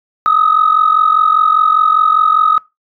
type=tone pair together; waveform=sine; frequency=1237 / 1282 Hz; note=D#6 / E6; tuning=-10 / -49 cents; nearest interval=minor second; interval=61 cents; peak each=-10 dBFS; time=0.26-2.58 s; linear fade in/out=0 ms; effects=noise-tail reverb RT60 0.2 s tail -20 dB re dry + tanh soft clip ceiling -2 dBFS